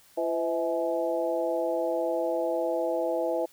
harmonic tone with a mistuned harmonic, 168.8 Hz, E3, 41 cents sharp, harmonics 2 / 3 / 4 / 5, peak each -32 / -29 / -29 / -36 dBFS, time 0.17-3.46 s, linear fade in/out 10 ms, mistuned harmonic 4, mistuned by -71 cents, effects white hiss -58 dBFS RMS until 3.52 s

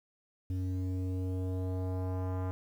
square tone with low-pass filter sweep, 92.5 Hz, F#2, in tune, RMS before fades -34 dBFS, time 0.5-2.51 s, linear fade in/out 0 ms, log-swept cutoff 240 to 1100 Hz, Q 1.4, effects 10-bit

